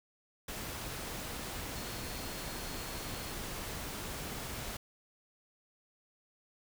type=tone in noise; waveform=sine; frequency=4300 Hz; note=C8; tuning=47 cents sharp; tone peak=-52 dBFS; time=1.76-3.33 s; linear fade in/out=5 ms; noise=pink; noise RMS=-41 dBFS; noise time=0.48-4.77 s; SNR=-14 dB; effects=none